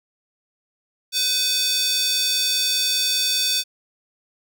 square tone with high-pass filter, 505 Hz, B4, 39 cents sharp, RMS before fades -21 dBFS, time 1.12-3.64 s, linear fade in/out 50 ms, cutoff 4100 Hz, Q 2.7, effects none

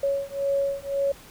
sine beating tone pair, 555 / 556.9 Hz, C#5 / C#5, +2 / +8 cents, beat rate 1.9 Hz, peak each -26 dBFS, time 0.03-1.12 s, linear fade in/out 5 ms, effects pink hiss -48 dBFS RMS until 1.3 s

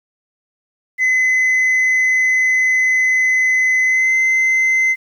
sine tone with pitch glide, 2031 to 2062 Hz, B6 to C7, +48 to -26 cents, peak -9 dBFS, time 0.98-4.96 s, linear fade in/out 50 ms, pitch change +26 cents, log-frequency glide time 3.85-4.15 s, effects tanh soft clip ceiling -11 dBFS + 8-bit

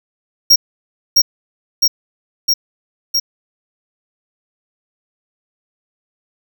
square tone with echo, 5588 Hz, F8, in tune, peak -5 dBFS, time 0.5-0.56 s, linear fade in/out 10 ms, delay 660 ms, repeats 4, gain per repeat -2 dB, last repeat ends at 3.2 s, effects none

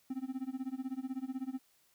triangle tone with tremolo, 261.6 Hz, C4, in tune, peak -31 dBFS, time 0.1-1.59 s, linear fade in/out 5 ms, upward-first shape sine, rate 16 Hz, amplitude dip 95%, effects white hiss -70 dBFS RMS until 1.94 s

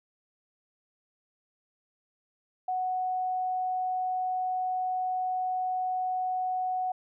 sine tone, 740 Hz, F#5, in tune, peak -27 dBFS, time 2.68-6.92 s, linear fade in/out 5 ms, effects none

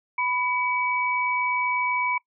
sine tone pair together, 993 / 2277 Hz, B5 / C#7, +9 / +46 cents, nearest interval octave + major second, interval 1437 cents, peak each -25 dBFS, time 0.18-2.18 s, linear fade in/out 5 ms, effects noise-tail reverb RT60 0.1 s tail -23 dB re dry

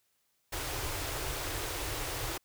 pink band-stop noise, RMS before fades -36 dBFS, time 0.52-2.38 s, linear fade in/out 10 ms, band 140 to 280 Hz, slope 96 dB/octave, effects white hiss -75 dBFS RMS until 2.44 s

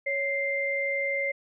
sine tone pair together, 554.4 / 2093 Hz, C#5 / C7, 0 / 0 cents, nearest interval octave + major seventh, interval 2300 cents, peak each -30 / -27 dBFS, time 0.06-1.32 s, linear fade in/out 10 ms, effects none

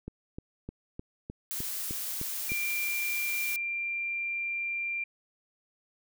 click train, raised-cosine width 3 ms, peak -25 dBFS, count 9, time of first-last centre 0.08-2.519 s, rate 3.28 Hz
blue noise, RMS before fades -35 dBFS, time 1.51-3.56 s, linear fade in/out 0 ms
sine tone, 2376 Hz, D7, 20 cents sharp, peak -30 dBFS, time 2.49-5.04 s, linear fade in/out 5 ms
effects none

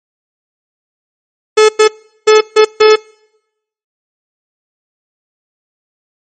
45% pulse tone bursts at uneven times, 431.6 Hz, A4, 33 cents flat, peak -3 dBFS, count 5, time 1.57-1.69 / 1.79-1.88 / 2.27-2.41 / 2.56-2.65 / 2.8-2.96 s, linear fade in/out 10 ms, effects noise-tail reverb RT60 0.9 s tail -26 dB re dry + MP3 32 kbps

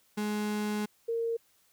35% pulse / sine tone pair in turn, 210 / 460.7 Hz, G#3 / A#4, +19 / -20 cents, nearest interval octave + major second, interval 1361 cents, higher second, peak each -28 / -28 dBFS, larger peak neither, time 0.17-0.86 / 1.08-1.37 s, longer first, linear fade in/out 10 ms, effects white hiss -67 dBFS RMS until 1.72 s

